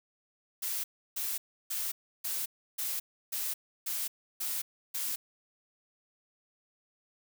blue noise bursts, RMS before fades -34 dBFS, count 9, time 0.62-5.16 s, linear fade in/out 10 ms, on 220 ms, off 320 ms, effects none

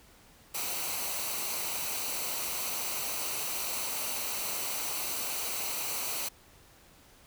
white noise with comb filter, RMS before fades -34 dBFS, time 0.54-6.29 s, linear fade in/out 10 ms, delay 0.58 ms, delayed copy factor -0.55, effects pink hiss -58 dBFS RMS until 7.26 s

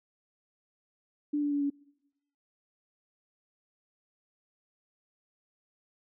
sine tone with pitch steps, 293.7 / 290.2 / 286.7 / 283.2 Hz, D4 / D4 / D4 / C#4, 0 / -21 / -42 / +37 cents, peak -26 dBFS, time 1.33-1.702 s, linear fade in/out 10 ms, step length 93 ms, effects noise-tail reverb RT60 0.9 s tail -24 dB re dry

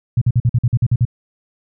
sine tone bursts, 119.7 Hz, A#2, 46 cents sharp, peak -10 dBFS, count 10, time 0.17-1.052 s, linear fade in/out 5 ms, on 45 ms, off 48 ms, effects none

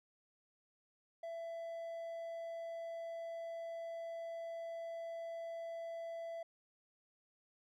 triangle tone, 667 Hz, E5, 20 cents sharp, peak -40 dBFS, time 1.23-6.43 s, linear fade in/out 5 ms, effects none

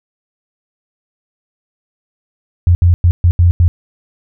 sine tone bursts at uneven times, 87.2 Hz, F2, 2 cents flat, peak -5 dBFS, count 6, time 2.67-2.75 / 2.82-2.94 / 3.04-3.11 / 3.24-3.31 / 3.39-3.51 / 3.6-3.68 s, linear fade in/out 0 ms, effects none

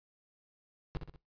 brown noise with echo, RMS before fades -34 dBFS, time 0.95-0.97 s, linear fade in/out 0 ms, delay 63 ms, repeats 3, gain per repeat -6 dB, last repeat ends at 1.159 s, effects noise-tail reverb RT60 0.2 s tail -20 dB re dry + resampled to 11025 Hz

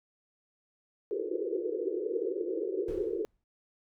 white band-pass noise, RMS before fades -33 dBFS, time 1.11-3.25 s, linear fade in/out 0 ms, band 330 to 490 Hz, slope 96 dB/octave
brown noise with exponential decay, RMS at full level -41 dBFS, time 2.88-3.44 s, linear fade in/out 2 ms, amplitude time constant 120 ms
effects none

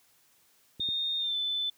clicks, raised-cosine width 3 ms, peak -31 dBFS, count 2, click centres 0.797 / 0.888 s
sine tone with pitch glide, 3669 to 3515 Hz, A#7 to A7, -28 to -2 cents, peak -28 dBFS, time 0.8-1.7 s, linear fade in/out 5 ms, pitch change -74 cents, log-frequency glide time 1.19-1.36 s
effects white hiss -65 dBFS RMS until 1.77 s + high-pass 60 Hz 12 dB/octave

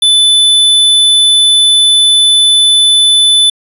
square tone, 3500 Hz, A7, 10 cents flat, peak -5 dBFS, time 0.02-3.5 s, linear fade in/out 5 ms, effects resampled to 32000 Hz + 7-bit

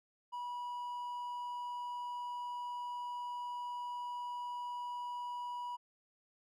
triangle tone, 974 Hz, B5, 24 cents flat, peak -37 dBFS, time 0.32-5.77 s, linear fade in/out 20 ms, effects none

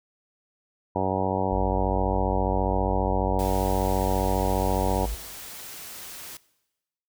harmonic tone, 94.8 Hz, F#2, 43 cents sharp, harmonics 1 / 2 / 3 / 4 / 5 / 6 / 7 / 8 / 9 / 10, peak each -32 / -32 / -32 / -32 / -32 / -32 / -32 / -32 / -32 / -32 dBFS, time 0.95-5.06 s, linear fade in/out 10 ms
sine tone, 53.4 Hz, G#1, 49 cents sharp, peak -26 dBFS, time 1.51-5.15 s, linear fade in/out 10 ms
white noise, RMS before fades -40 dBFS, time 3.39-6.37 s, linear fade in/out 2 ms
effects noise-tail reverb RT60 1.0 s tail -20 dB re dry

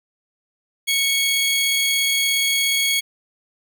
sawtooth tone pair together, 2217 / 3307 Hz, C#7 / G#7, 0 / -8 cents, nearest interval perfect fifth, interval 692 cents, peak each -17 dBFS, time 0.87-3.01 s, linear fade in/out 20 ms, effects none

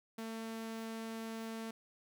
sawtooth tone, 224.6 Hz, A3, 36 cents sharp, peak -37 dBFS, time 0.18-1.71 s, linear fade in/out 5 ms, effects none

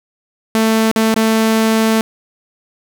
sawtooth tone with dropouts, 221.9 Hz, A3, 15 cents sharp, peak -7 dBFS, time 0.55-2.01 s, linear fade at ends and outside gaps 0 ms, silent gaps 0.914-0.961 / 1.142-1.162 s, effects none

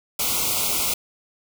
white band-stop noise, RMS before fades -23 dBFS, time 0.19-0.94 s, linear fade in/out 5 ms, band 1400 to 2100 Hz, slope 96 dB/octave, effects none

